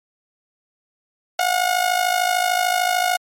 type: tone with amplitude modulation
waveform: sawtooth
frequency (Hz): 723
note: F#5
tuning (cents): -40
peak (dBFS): -10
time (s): 1.39-3.17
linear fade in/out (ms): 5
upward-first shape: sine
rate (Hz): 53.4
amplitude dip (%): 70
effects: MP3 64 kbps